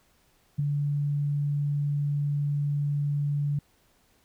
sine tone with ADSR envelope, 144.6 Hz, D3, 27 cents flat, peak -20 dBFS, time 0.58-3.59 s, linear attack 16 ms, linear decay 4 ms, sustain -4 dB, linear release 4 ms, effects pink hiss -65 dBFS RMS until 4.24 s

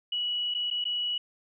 sine tone with dropouts, 2932 Hz, F#7, 16 cents flat, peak -27 dBFS, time 0.12-1.18 s, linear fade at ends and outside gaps 5 ms, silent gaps 0.541-0.547 / 0.703-0.71 / 0.842-0.852 s, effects none

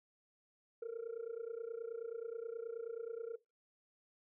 sine tone with amplitude modulation, 460.7 Hz, A#4, 20 cents flat, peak -35 dBFS, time 0.82-3.36 s, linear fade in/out 5 ms, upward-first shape sine, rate 29.4 Hz, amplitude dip 85%, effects noise-tail reverb RT60 0.2 s tail -19 dB re dry + tanh soft clip ceiling -37 dBFS

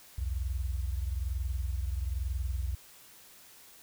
sine tone pair together, 62.21 / 83.3 Hz, B1 / E2, +13 / +19 cents, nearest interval perfect fourth, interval 506 cents, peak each -31 / -36 dBFS, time 0.18-2.75 s, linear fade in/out 5 ms, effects white hiss -55 dBFS RMS until 3.82 s

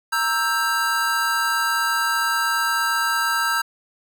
square chord, E diminished, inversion second, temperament equal with one note detuned, 932.3 / 1318.5 / 1583.5 Hz, Bb5 / E6 / G6, 0 / 0 / +17 cents, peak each -27 / -24 / -23 dBFS, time 0.12-3.62 s, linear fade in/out 10 ms, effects none

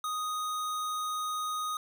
square tone, 1244.5 Hz, D#6, in tune, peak -32 dBFS, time 0.04-1.77 s, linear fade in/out 2 ms, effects none

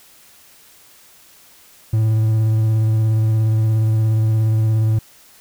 triangle tone with vibrato, 110 Hz, A2, in tune, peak -11 dBFS, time 1.93-4.99 s, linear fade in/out 5 ms, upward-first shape square, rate 17 Hz, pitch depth 15 cents each way, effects white hiss -48 dBFS RMS until 5.4 s

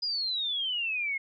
sine exponential sweep, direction down, 4986 to 2131 Hz, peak -28 dBFS, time 0.02-1.18 s, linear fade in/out 10 ms, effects none

